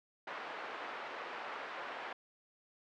white band-pass noise, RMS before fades -44 dBFS, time 0.27-2.13 s, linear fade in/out 5 ms, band 500 to 1500 Hz, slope 12 dB/octave, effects low-pass 4000 Hz 12 dB/octave

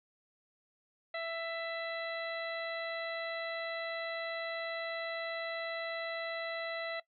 harmonic tone, 663 Hz, E5, 10 cents sharp, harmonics 1 / 2 / 3 / 4 / 5 / 6, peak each -38 / -45 / -41 / -50 / -53 / -48 dBFS, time 1.14-7 s, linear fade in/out 5 ms, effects noise-tail reverb RT60 0.1 s tail -18 dB re dry

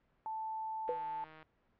sine tone, 880 Hz, A5, in tune, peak -37 dBFS, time 0.26-1.24 s, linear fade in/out 0 ms
click train, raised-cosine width 0.3 ms, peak -37 dBFS, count 87, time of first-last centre 0.88-1.428 s, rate 157 Hz
sine tone with exponential decay, 493.9 Hz, B4, in tune, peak -29 dBFS, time 0.89-1.05 s, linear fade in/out 1 ms, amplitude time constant 33 ms
effects pink hiss -74 dBFS RMS until 1.79 s + low-pass 2000 Hz 12 dB/octave

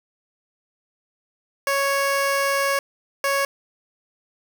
15% pulse tone pair in turn, 554.4 / 554.4 Hz, C#5 / C#5, 0 / 0 cents, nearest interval unison, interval 0 cents, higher neither, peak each -13 dBFS, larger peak neither, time 1.67-2.79 / 3.24-3.45 s, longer first, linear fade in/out 2 ms, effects 8-bit

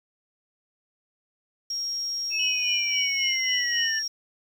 sine tone, 5588 Hz, F8, in tune, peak -27 dBFS, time 1.7-4.08 s, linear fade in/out 5 ms
sine linear sweep, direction down, 2637 to 1744 Hz, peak -26 dBFS, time 2.3-4.03 s, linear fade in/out 50 ms
sine tone with tremolo, 2960 Hz, F#7, in tune, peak -24 dBFS, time 2.39-3.99 s, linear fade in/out 5 ms, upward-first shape sine, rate 3.7 Hz, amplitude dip 75%
effects 8-bit

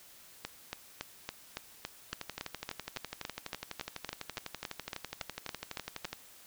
two click trains, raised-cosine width 0.2 ms, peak -19 / -20 dBFS, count 21 / 49, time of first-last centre 0.45-6.052 / 2.13-6.13 s, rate 3.57 / 12 Hz, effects white hiss -56 dBFS RMS until 6.46 s

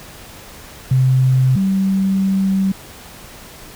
sine tone pair in turn, 130 / 192.77 Hz, C3 / G3, -11 / -29 cents, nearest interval perfect fifth, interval 682 cents, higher second, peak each -10 / -13 dBFS, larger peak first, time 0.91-1.56 / 1.56-2.72 s, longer second, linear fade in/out 5 ms, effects pink hiss -38 dBFS RMS until 3.75 s

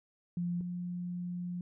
sine tone pair in turn, 174.61 / 177.05 Hz, F3 / F3, 0 / +24 cents, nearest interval unison, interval 24 cents, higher second, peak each -31 / -35 dBFS, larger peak first, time 0.37-0.61 / 0.61-1.61 s, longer second, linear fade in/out 2 ms, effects none

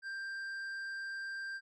triangle tone with tanh clipping, 1582 Hz, G6, 15 cents sharp, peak -40 dBFS, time 0.02-1.61 s, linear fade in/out 50 ms, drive 11 dB, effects none

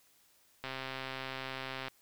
click train, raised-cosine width 0.3 ms, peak -23 dBFS, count 165, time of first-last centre 0.64-1.882 s, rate 132 Hz, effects white hiss -67 dBFS RMS until 2.01 s

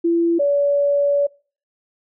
sine tone pair in turn, 337.6 / 570.7 Hz, E4 / D5, +41 / -50 cents, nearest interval major sixth, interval 909 cents, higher second, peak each -14 dBFS, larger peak neither, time 0.04-0.39 / 0.39-1.27 s, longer second, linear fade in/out 10 ms, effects noise-tail reverb RT60 0.4 s tail -24 dB re dry

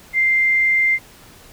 sine tone, 2093 Hz, C7, in tune, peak -13 dBFS, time 0.13-0.99 s, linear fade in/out 50 ms, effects pink hiss -45 dBFS RMS until 1.52 s

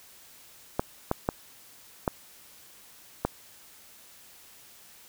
clicks, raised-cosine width 1 ms, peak -10 dBFS, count 5, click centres 0.795 / 1.114 / 1.289 / 2.078 / 3.25 s, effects white hiss -53 dBFS RMS until 5.08 s

